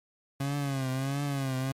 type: tone with vibrato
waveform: 30% pulse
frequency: 136.6 Hz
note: C#3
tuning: 25 cents flat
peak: -26 dBFS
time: 0.4-1.72 s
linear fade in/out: 5 ms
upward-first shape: triangle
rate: 1.5 Hz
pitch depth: 100 cents each way
effects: MP3 64 kbps